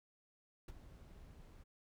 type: noise with ADSR envelope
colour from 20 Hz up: brown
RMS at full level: -44 dBFS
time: 0.68-1.64 s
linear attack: 5 ms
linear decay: 29 ms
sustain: -13 dB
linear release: 17 ms
effects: none